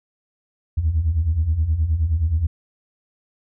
sine beating tone pair, 73.42 / 82.92 Hz, D2 / E2, 0 / +11 cents, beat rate 9.5 Hz, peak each -22 / -17 dBFS, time 0.77-2.47 s, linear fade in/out 10 ms, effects tanh soft clip ceiling -11 dBFS

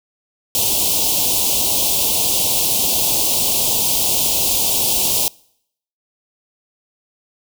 white band-stop noise, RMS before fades -17 dBFS, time 0.55-5.28 s, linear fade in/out 0 ms, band 960 to 2700 Hz, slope 48 dB/octave, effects noise-tail reverb RT60 0.7 s tail -25 dB re dry

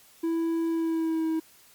triangle tone with pitch glide, 330.1 to 320.9 Hz, E4 to E4, +2 to -46 cents, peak -22 dBFS, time 0.23-1.4 s, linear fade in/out 10 ms, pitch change -48 cents, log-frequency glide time 0.69-1.28 s, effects white hiss -56 dBFS RMS until 1.74 s + MP3 96 kbps

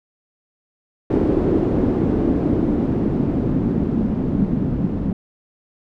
white noise with low-pass filter sweep, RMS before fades -19 dBFS, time 1.1-5.13 s, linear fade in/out 5 ms, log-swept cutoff 350 to 210 Hz, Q 2.3, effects none

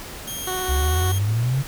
10% pulse tone, 3227 Hz, G7, 50 cents sharp, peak -21 dBFS, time 0.27-1.19 s, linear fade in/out 10 ms
15% pulse tone with vibrato, 370 Hz, F#4, in tune, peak -19 dBFS, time 0.47-1.12 s, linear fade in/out 5 ms, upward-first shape sine, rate 16 Hz, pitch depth 12 cents each way
sine exponential sweep, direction up, 65.41 to 140.4 Hz, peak -18 dBFS, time 0.68-1.63 s, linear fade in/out 20 ms
effects pink hiss -36 dBFS RMS until 1.67 s

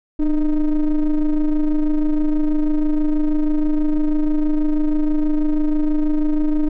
triangle ring-modulated tone, 157.1 Hz, D#3, 17 cents sharp, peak -9 dBFS, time 0.19-6.69 s, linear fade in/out 10 ms, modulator 144 Hz, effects none

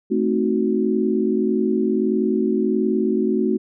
sine chord, A diminished seventh, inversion none, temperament equal, 220 / 261.6 / 311.1 / 370 Hz, A3 / C4 / Eb4 / Gb4, 0 / 0 / 0 / 0 cents, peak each -21 / -24 / -25 / -21 dBFS, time 0.1-3.58 s, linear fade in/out 20 ms, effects none

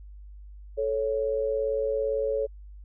sine tone pair together, 436.7 / 554.4 Hz, A4 / C#5, -13 / 0 cents, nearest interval major third, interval 413 cents, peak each -27 dBFS, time 0.77-2.47 s, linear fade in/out 20 ms, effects added 50 Hz sine -42 dBFS peak until 2.84 s

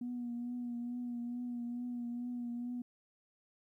sine tone with vibrato, 241.7 Hz, B3, 37 cents flat, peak -36 dBFS, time 0.01-2.82 s, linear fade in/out 5 ms, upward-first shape triangle, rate 2.3 Hz, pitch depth 33 cents each way, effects tanh soft clip ceiling -33 dBFS + 13-bit

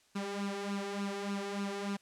sawtooth tone with flanger, 200 Hz, G3, 35 cents sharp, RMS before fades -37 dBFS, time 0.15-1.97 s, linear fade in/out 10 ms, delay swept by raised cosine 0.73 to 2.73 ms, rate 3.4 Hz, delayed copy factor +0.65, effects white hiss -67 dBFS RMS until 2.01 s + low-pass 8000 Hz 12 dB/octave

